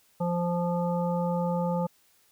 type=harmonic tone; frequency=174.2 Hz; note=F3; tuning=4 cents flat; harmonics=1 / 3 / 5 / 7; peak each=-27 / -30 / -33 / -41 dBFS; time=0.2-1.87 s; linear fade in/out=10 ms; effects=white hiss -64 dBFS RMS until 2.31 s